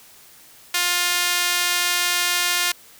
sawtooth tone with high-pass filter, 353.1 Hz, F4, 19 cents sharp, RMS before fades -21 dBFS, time 0.74-2.72 s, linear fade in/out 5 ms, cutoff 2000 Hz, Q 0.72, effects white hiss -48 dBFS RMS until 2.99 s

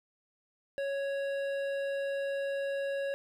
sine tone with hard clipping, 554.4 Hz, C#5, in tune, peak -33 dBFS, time 0.78-3.14 s, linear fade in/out 0 ms, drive 11 dB, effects none

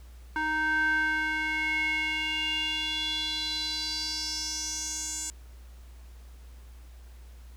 square tone with band-pass filter sweep, 311.1 Hz, D#4, in tune, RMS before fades -30 dBFS, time 0.36-5.3 s, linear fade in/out 0 ms, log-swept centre 1300 to 7400 Hz, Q 5.4, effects added 60 Hz sine -45 dBFS peak until 7.56 s + pink hiss -60 dBFS RMS until 7.56 s

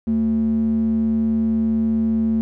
square tone with band-pass filter, 74.6 Hz, D2, 28 cents sharp, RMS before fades -19 dBFS, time 0.07-2.41 s, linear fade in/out 0 ms, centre 230 Hz, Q 6.3, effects none

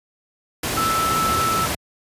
sine tone in noise, 1318.5 Hz, E6, in tune, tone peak -19 dBFS, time 0.77-1.66 s, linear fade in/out 5 ms, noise pink, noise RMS -23 dBFS, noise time 0.63-1.75 s, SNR +1 dB, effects high-pass 80 Hz 12 dB/octave + resampled to 32000 Hz

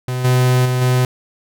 45% pulse tone with level steps, 126.5 Hz, B2, 42 cents sharp, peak -19 / -11 / -15 / -12 dBFS, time 0.08-1.05 s, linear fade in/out 2 ms, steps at 0.24 / 0.65 / 0.81 s, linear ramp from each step 10 ms, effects none

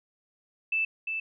sine tone with echo, 2640 Hz, E7, 2 cents sharp, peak -24 dBFS, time 0.72-0.85 s, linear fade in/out 5 ms, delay 350 ms, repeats 1, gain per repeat -5 dB, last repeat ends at 1.2 s, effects none

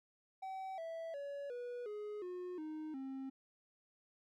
triangle tone with pitch steps, 764 / 657.5 / 565.8 / 486.9 / 419 / 360.6 / 310.3 / 267 Hz, G5 / E5 / C#5 / B4 / G#4 / F#4 / D#4 / C4, -45 / -5 / +35 / -25 / +15 / -45 / -5 / +35 cents, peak -40 dBFS, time 0.42-3.3 s, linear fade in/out 10 ms, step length 360 ms, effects none

